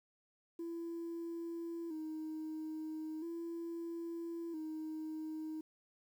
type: tone with vibrato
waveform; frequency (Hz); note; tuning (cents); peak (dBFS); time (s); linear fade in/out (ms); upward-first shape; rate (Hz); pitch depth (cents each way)
sine; 324.6; E4; -27; -38; 0.59-5.61; 5; square; 0.38; 60
effects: tanh soft clip ceiling -38 dBFS + 11-bit

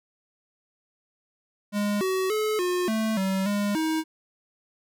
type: tone with pitch steps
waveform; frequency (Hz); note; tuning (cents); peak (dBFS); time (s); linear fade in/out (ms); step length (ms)
square; 205.7 / 376.6 / 429.6 / 359.2 / 220.1 / 191.4 / 204.2 / 317.2; G#3 / F#4 / A4 / F4 / A3 / G3 / G#3 / D#4; -16 / +31 / -41 / +49 / +1 / -41 / -29 / +33; -24; 1.72-4.04; 50; 290
effects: none

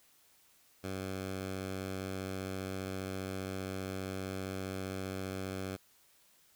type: tone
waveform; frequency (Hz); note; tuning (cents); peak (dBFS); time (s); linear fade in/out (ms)
10% pulse; 95.1; F#2; +48; -29; 0.83-5.77; 20
effects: white hiss -66 dBFS RMS until 6.55 s

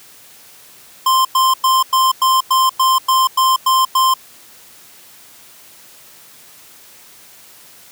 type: tone bursts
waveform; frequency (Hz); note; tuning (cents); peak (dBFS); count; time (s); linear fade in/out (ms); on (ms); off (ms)
square; 1046.5; C6; 0; -11; 11; 1.06-4.14; 5; 190; 99
effects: white hiss -43 dBFS RMS until 7.91 s + high-pass 80 Hz 12 dB/octave

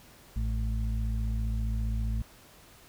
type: harmonic tone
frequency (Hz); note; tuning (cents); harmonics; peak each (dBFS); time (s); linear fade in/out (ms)
55; A1; 0; 1 / 2 / 4; -28 / -34 / -40; 0.36-2.22; 5
effects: pink hiss -55 dBFS RMS until 2.88 s

